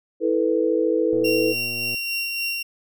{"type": "chord", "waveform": "sine", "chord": "E suspended fourth", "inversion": "none", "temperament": "equal with one note detuned", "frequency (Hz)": [326, 440, 493.9], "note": ["E4", "A4", "B4"], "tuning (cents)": [-19, 0, 0], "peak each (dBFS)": -22, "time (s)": [0.2, 1.55], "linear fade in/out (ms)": 50}
{"type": "click train", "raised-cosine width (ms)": 2, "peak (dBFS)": -25, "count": 98, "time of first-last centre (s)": [1.13, 1.945], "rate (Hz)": 119}
{"type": "tone with tremolo", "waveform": "30% pulse", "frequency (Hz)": 2751, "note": "F7", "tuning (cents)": -27, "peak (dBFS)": -20, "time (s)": [1.24, 2.63], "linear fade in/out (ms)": 10, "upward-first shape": "sine", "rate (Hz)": 3.5, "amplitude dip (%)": 30}
{"effects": []}